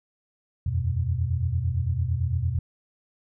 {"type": "chord", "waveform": "sine", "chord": "E suspended second", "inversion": "none", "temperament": "equal with one note detuned", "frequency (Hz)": [82.41, 91.28, 123.47], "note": ["E2", "F#2", "B2"], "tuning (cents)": [0, -23, 0], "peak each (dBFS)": -27, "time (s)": [0.66, 2.59], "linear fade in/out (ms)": 5, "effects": []}